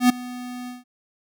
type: tone with ADSR envelope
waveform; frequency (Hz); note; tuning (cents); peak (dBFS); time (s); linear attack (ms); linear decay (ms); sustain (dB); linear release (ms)
square; 247.8; B3; +6; -11; 0-0.84; 96; 8; -21; 160
effects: none